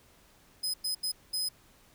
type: tone bursts at uneven times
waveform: sawtooth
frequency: 5040 Hz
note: D#8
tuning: 21 cents sharp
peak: -27 dBFS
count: 4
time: 0.63-0.74 / 0.84-0.95 / 1.03-1.12 / 1.33-1.49 s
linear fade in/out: 10 ms
effects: pink hiss -61 dBFS RMS until 1.94 s